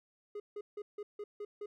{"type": "tone bursts", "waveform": "triangle", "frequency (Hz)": 414.3, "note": "G#4", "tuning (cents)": -4, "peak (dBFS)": -37, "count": 7, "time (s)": [0.35, 1.66], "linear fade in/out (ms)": 5, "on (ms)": 50, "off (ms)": 160, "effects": []}